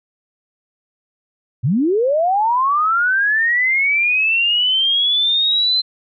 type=linear sweep; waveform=sine; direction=up; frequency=104.1 to 4100 Hz; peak=-13 dBFS; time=1.63-5.82 s; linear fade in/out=20 ms; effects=none